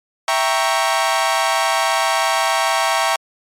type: chord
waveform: sawtooth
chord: E diminished seventh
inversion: none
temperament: equal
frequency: 659.3 / 784 / 932.3 / 1108.7 Hz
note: E5 / G5 / Bb5 / Db6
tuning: 0 / 0 / 0 / 0 cents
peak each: -17 dBFS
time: 0.28-3.16 s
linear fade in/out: 2 ms
effects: low-pass 11000 Hz 12 dB/octave + MP3 96 kbps